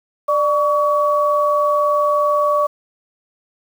sine tone pair together, 593 / 1130.8 Hz, D5 / C#6, +17 / +34 cents, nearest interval major seventh, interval 1117 cents, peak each -16 dBFS, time 0.28-2.67 s, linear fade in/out 10 ms, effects 7-bit

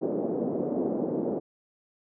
pink band-pass noise, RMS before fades -29 dBFS, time 0.01-1.4 s, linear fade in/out 20 ms, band 220 to 540 Hz, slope 24 dB/octave, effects none

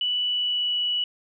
sine tone with pitch glide, 2962 to 2945 Hz, F#7 to F#7, +1 to -9 cents, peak -22 dBFS, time 0.01-1.04 s, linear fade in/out 2 ms, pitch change -10 cents, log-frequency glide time 0.26-0.76 s, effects none

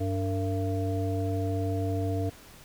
harmonic tone with a mistuned harmonic, 96.9 Hz, G2, 20 cents flat, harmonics 1 / 3 / 5 / 7, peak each -28 / -33 / -35 / -36 dBFS, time 0-2.3 s, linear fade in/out 10 ms, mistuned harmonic 5, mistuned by -98 cents, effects pink hiss -51 dBFS RMS until 2.64 s

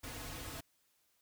pink noise with comb filter, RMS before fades -45 dBFS, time 0.03-0.61 s, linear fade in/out 10 ms, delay 5.1 ms, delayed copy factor -1, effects white hiss -75 dBFS RMS until 1.21 s

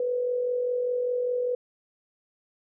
sine tone with amplitude modulation, 493.9 Hz, B4, in tune, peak -22 dBFS, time 0-1.55 s, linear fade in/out 2 ms, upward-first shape sine, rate 45 Hz, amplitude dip 45%, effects none

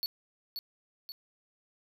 square tone with echo, 4435 Hz, C#8, in tune, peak -31 dBFS, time 0.03-0.06 s, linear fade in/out 0 ms, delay 530 ms, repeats 2, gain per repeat -5 dB, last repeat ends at 1.12 s, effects none

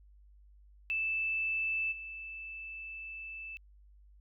sine tone with level steps, 2637 Hz, E7, in tune, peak -30 / -41 dBFS, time 0.9-3.57 s, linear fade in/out 0 ms, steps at 1.91 s, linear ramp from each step 20 ms, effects added 50 Hz sine -56 dBFS peak until 4.2 s

